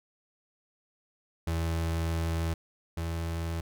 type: tone pair in turn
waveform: 35% pulse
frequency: 82.41 / 82.98 Hz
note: E2 / E2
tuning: 0 / +12 cents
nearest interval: unison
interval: 12 cents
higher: second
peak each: -26 / -29 dBFS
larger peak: first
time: 1.47-2.54 / 2.97-3.61 s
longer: first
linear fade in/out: 5 ms
effects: none